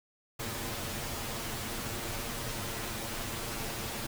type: noise with comb filter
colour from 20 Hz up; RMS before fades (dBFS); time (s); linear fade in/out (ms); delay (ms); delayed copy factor
pink; -37; 0.39-4.07; 10; 8.7; +0.75
effects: none